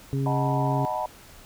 harmonic tone, 136.4 Hz, C#3, 28 cents flat, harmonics 1 / 2 / 3, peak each -24 / -30 / -34 dBFS, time 0.13-0.85 s, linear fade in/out 0 ms
sine chord, B dominant seventh, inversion first, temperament equal with one note detuned, 622.3 / 740 / 880 / 975.9 Hz, D#5 / F#5 / A5 / B5, 0 / 0 / 0 / -21 cents, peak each -31 dBFS, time 0.26-1.06 s, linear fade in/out 2 ms
effects pink hiss -49 dBFS RMS until 1.45 s

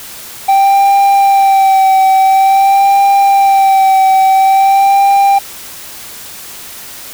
triangle tone with vibrato, 780 Hz, G5, 9 cents flat, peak -3 dBFS, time 0.48-5.39 s, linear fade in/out 10 ms, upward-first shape sine, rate 0.48 Hz, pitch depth 31 cents each way, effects white hiss -29 dBFS RMS until 7.13 s

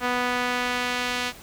sawtooth tone with band-pass filter sweep, 246.9 Hz, B3, in tune, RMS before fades -26 dBFS, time 0-1.33 s, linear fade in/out 50 ms, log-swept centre 1400 to 3100 Hz, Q 0.85, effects pink hiss -45 dBFS RMS until 1.42 s

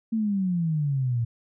sine exponential sweep, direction down, 228.4 to 114 Hz, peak -22 dBFS, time 0.12-1.25 s, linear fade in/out 10 ms, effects none

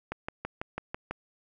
click train, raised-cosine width 0.5 ms, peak -18 dBFS, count 7, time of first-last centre 0.12-1.11 s, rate 6.06 Hz, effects none

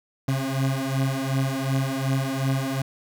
30% pulse beating tone pair, 133 / 135.7 Hz, C3 / C#3, +29 / -36 cents, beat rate 2.7 Hz, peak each -23 dBFS, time 0.28-2.82 s, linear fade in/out 5 ms, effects none

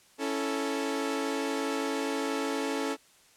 sawtooth chord, A major, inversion first, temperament equal, 277.2 / 329.6 / 440 Hz, C#4 / E4 / A4, 0 / 0 / 0 cents, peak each -28 / -33 / -29 dBFS, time 0.18-2.97 s, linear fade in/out 50 ms, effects white hiss -60 dBFS RMS until 3.36 s + low-pass 10000 Hz 12 dB/octave

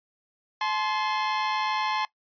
sawtooth tone pair together, 858.8 / 1046.5 Hz, A5 / C6, -42 / 0 cents, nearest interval minor third, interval 342 cents, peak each -24 dBFS, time 0.61-2.05 s, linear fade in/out 2 ms, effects noise-tail reverb RT60 0.1 s tail -20 dB re dry + resampled to 11025 Hz

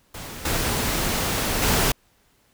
pink noise with level steps, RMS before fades -36 / -24 / -20 dBFS, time 0.14-1.92 s, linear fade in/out 5 ms, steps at 0.45 / 1.62 s, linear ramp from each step 5 ms, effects pink hiss -62 dBFS RMS until 2.53 s

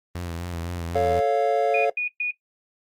sawtooth tone with vibrato, 86 Hz, F2, 26 cents flat, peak -25 dBFS, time 0.15-1.2 s, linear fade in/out 0 ms, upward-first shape sine, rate 3.9 Hz, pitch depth 50 cents each way
triangle chord, A augmented, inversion none, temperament equal, 440 / 554.4 / 698.5 Hz, A4 / C#5 / E#5, 0 / 0 / 0 cents, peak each -21 dBFS, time 0.95-1.9 s, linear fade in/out 5 ms
sine tone bursts, 2459 Hz, D#7, 21 cents flat, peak -21 dBFS, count 3, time 1.74-2.31 s, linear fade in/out 5 ms, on 110 ms, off 120 ms
effects noise-tail reverb RT60 0.1 s tail -17 dB re dry + Opus 32 kbps

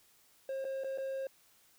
triangle tone with dropouts, 536 Hz, C5, 42 cents sharp, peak -33 dBFS, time 0.49-1.27 s, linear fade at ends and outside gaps 2 ms, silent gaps 0.644-0.65 / 0.837-0.844 / 0.976-0.983 s, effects white hiss -66 dBFS RMS until 1.78 s

